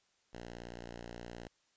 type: tone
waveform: 5% pulse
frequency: 58.9 Hz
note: A#1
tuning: 19 cents sharp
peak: -34 dBFS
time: 0.33-1.48 s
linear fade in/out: 5 ms
effects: white hiss -74 dBFS RMS until 1.76 s + resampled to 16000 Hz